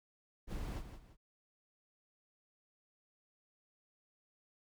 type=noise with echo; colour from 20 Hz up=brown; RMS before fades=-40 dBFS; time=0.47-0.83 s; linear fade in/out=50 ms; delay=170 ms; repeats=2; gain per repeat=-9 dB; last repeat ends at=1.17 s; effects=none